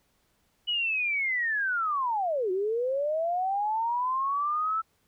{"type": "linear two-way sweep", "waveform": "sine", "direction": "down then up", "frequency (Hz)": [2960, 359.6, 1329], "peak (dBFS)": -25, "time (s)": [0.67, 4.82], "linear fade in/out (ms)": 20, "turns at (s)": 2.51, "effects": ["pink hiss -70 dBFS RMS until 5.07 s"]}